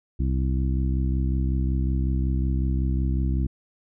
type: harmonic tone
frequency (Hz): 65.41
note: C2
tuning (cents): 0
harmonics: 1 / 2 / 3 / 4 / 5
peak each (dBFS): -22 / -28 / -32 / -34 / -36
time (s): 0.19-3.47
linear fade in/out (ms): 10
effects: none